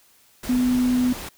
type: tone in noise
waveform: sine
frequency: 250 Hz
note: B3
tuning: 21 cents sharp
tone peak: -17 dBFS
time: 0.49-1.13 s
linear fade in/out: 5 ms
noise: pink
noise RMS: -34 dBFS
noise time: 0.43-1.29 s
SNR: +14 dB
effects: white hiss -57 dBFS RMS until 1.37 s